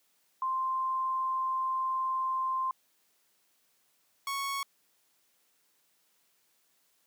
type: tone pair in turn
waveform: sine / sawtooth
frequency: 1046.5 / 1106.6 Hz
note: C6 / C#6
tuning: 0 / -3 cents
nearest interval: minor second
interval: 97 cents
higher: second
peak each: -28 dBFS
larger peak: neither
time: 0.42-2.71 / 4.27-4.63 s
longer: first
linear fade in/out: 2 ms
effects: white hiss -71 dBFS RMS until 7.06 s + high-pass 150 Hz 12 dB/octave